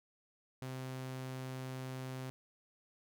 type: tone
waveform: sawtooth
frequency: 130 Hz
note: C3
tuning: 11 cents flat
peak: -37 dBFS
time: 0.62-2.3 s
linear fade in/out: 0 ms
effects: none